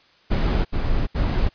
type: noise bursts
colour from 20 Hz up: brown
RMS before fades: -20 dBFS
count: 3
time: 0.3-1.494 s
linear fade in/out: 20 ms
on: 350 ms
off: 72 ms
effects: white hiss -56 dBFS RMS until 1.54 s + resampled to 11025 Hz